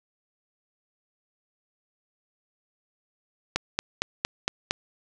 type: click train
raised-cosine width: 0.2 ms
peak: -6 dBFS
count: 6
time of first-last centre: 3.56-4.709 s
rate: 4.35 Hz
effects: none